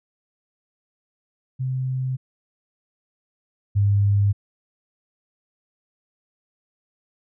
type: tone pair in turn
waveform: sine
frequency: 130 / 100.99 Hz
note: C3 / G#2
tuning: -11 / -48 cents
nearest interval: major third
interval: 437 cents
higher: first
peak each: -22 / -15 dBFS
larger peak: second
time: 1.59-2.17 / 3.75-4.33 s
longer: neither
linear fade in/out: 20 ms
effects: none